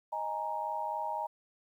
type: chord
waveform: sine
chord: D# suspended fourth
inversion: none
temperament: just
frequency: 622.3 / 829.7 / 933.4 Hz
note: D#5 / G#5 / A#5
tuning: 0 / -2 / +2 cents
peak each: -40 / -37 / -35 dBFS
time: 0.12-1.27 s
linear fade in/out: 10 ms
effects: 11-bit